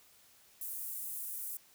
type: high-pass noise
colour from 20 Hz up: pink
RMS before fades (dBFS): -41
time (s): 0.61-1.57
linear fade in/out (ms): 2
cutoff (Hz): 10000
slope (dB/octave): 24
effects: white hiss -63 dBFS RMS until 1.74 s